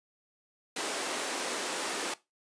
pink high-pass noise, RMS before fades -34 dBFS, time 0.76-2.14 s, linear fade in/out 5 ms, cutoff 290 Hz, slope 24 dB/octave, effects noise-tail reverb RT60 0.2 s tail -17 dB re dry + resampled to 22050 Hz

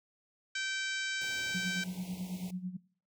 harmonic tone, 775 Hz, G5, 20 cents flat, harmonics 2 / 3 / 4 / 5 / 6 / 7 / 8 / 9 / 10, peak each -36 / -40 / -42 / -44 / -46 / -47 / -48 / -49 / -50 dBFS, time 0.55-1.84 s, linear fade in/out 5 ms
pink band-stop noise, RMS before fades -49 dBFS, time 1.21-2.51 s, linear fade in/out 5 ms, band 970 to 2100 Hz, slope 96 dB/octave
sine tone with tremolo, 182.5 Hz, F#3, 24 cents flat, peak -32 dBFS, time 1.54-2.77 s, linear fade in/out 10 ms, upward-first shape sine, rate 9.1 Hz, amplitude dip 70%
effects noise-tail reverb RT60 0.5 s tail -22 dB re dry + high-pass 100 Hz 12 dB/octave

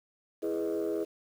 sine chord, E major seventh, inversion none, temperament equal, 329.6 / 415.3 / 493.9 / 622.3 Hz, E4 / G#4 / B4 / D#5, 0 / 0 / 0 / 0 cents, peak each -32 / -31 / -36 / -37 dBFS, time 0.42-1.05 s, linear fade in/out 20 ms, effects tanh soft clip ceiling -24 dBFS + 9-bit

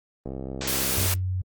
click train, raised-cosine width 2 ms, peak -20 dBFS, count 54, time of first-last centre 0.26-1.059 s, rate 66.3 Hz
white high-pass noise, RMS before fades -26 dBFS, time 0.61-1.14 s, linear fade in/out 2 ms, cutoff 170 Hz, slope 48 dB/octave
sine tone, 92.5 Hz, F#2, in tune, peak -24 dBFS, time 0.97-1.42 s, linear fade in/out 10 ms
effects Opus 24 kbps

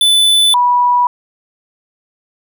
square / sine tone pair in turn, 3499 / 977.1 Hz, A7 / B5, -10 / -19 cents, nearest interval octave + minor seventh, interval 2209 cents, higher first, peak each -8 dBFS, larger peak neither, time 0.01-0.54 / 0.54-1.07 s, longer neither, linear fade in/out 2 ms, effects none

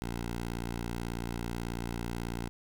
10% pulse tone, 58.27 Hz, A#1, in tune, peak -26 dBFS, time 0.02-2.49 s, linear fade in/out 0 ms, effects 9-bit

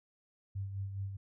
sine tone with tremolo, 98 Hz, G2, in tune, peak -34 dBFS, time 0.55-1.17 s, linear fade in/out 10 ms, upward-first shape sine, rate 4.8 Hz, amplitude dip 50%, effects none

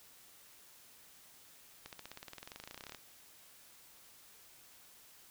accelerating click train, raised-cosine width 0.2 ms, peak -29 dBFS, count 26, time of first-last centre 1.86-2.947 s, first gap 68 ms, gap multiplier 0.96, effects white hiss -60 dBFS RMS until 5.3 s

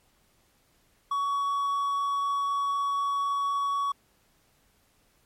triangle tone, 1124 Hz, C#6, 24 cents sharp, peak -23 dBFS, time 1.11-3.92 s, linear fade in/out 5 ms, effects pink hiss -66 dBFS RMS until 5.25 s + MP3 64 kbps

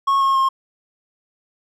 triangle tone with pitch steps, 1096 / 1082.8 / 1069.7 Hz, C#6 / C#6 / C6, -20 / -41 / +38 cents, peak -12 dBFS, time 0.07-0.49 s, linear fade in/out 10 ms, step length 140 ms, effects none

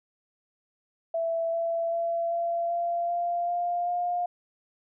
sine tone with pitch steps, 663 / 669.2 / 675.4 / 681.6 / 688 / 694.4 / 700.8 / 707.3 Hz, E5 / E5 / E5 / F5 / F5 / F5 / F5 / F5, +10 / +26 / +42 / -42 / -26 / -10 / +6 / +22 cents, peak -25 dBFS, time 1.14-4.26 s, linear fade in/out 5 ms, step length 390 ms, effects none

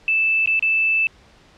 sine tone with dropouts, 2637 Hz, E7, in tune, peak -15 dBFS, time 0.08-1.07 s, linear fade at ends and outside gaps 1 ms, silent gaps 0.459-0.474 / 0.594-0.625 s, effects pink hiss -51 dBFS RMS until 1.57 s + low-pass 5000 Hz 12 dB/octave

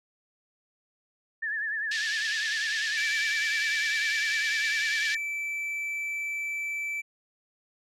sine tone with vibrato, 1743 Hz, A6, 17 cents flat, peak -28 dBFS, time 1.42-5.17 s, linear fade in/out 10 ms, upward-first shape triangle, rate 10 Hz, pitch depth 100 cents each way
white band-pass noise, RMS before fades -34 dBFS, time 1.91-5.15 s, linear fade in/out 5 ms, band 2200 to 5100 Hz, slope 24 dB/octave
triangle tone, 2321 Hz, D7, 21 cents flat, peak -28 dBFS, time 2.96-7.02 s, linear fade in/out 20 ms
effects none

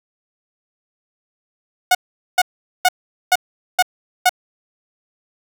sawtooth tone bursts, 730 Hz, F#5, 24 cents flat, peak -6 dBFS, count 6, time 1.91-4.294 s, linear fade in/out 5 ms, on 39 ms, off 430 ms, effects none

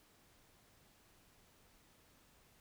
silence, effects pink hiss -68 dBFS RMS until 2.6 s

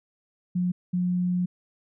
sine tone bursts at uneven times, 179.3 Hz, F3, 46 cents sharp, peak -22 dBFS, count 2, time 0.55-0.72 / 0.93-1.46 s, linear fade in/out 10 ms, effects none

